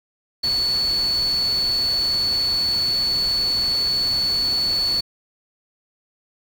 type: tone in noise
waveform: sine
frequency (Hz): 4435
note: C#8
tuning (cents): 0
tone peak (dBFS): -18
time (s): 0.43-5.01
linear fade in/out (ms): 10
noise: pink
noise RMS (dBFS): -34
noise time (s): 0.43-5.01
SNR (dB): +13
effects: none